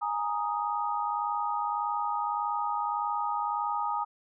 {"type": "chord", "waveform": "sine", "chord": "Ab suspended second", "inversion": "none", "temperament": "equal", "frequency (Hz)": [830.6, 932.3, 1244.5], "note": ["Ab5", "Bb5", "Eb6"], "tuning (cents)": [0, 0, 0], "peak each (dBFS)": -32, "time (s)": [0.01, 4.05], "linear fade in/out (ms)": 20, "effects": []}